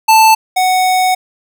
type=tone pair in turn; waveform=square; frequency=882 / 741.7 Hz; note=A5 / F#5; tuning=+4 / +4 cents; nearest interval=minor third; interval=300 cents; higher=first; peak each=-5 / -10 dBFS; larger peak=first; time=0.08-0.35 / 0.56-1.15 s; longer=second; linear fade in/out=10 ms; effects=none